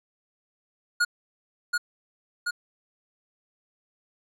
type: tone with echo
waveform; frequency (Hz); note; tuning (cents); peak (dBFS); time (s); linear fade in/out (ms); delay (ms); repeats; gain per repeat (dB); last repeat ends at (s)
square; 1438; F#6; -50; -20; 1-1.05; 10; 730; 2; -3; 2.51
effects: low-pass 10000 Hz 12 dB/octave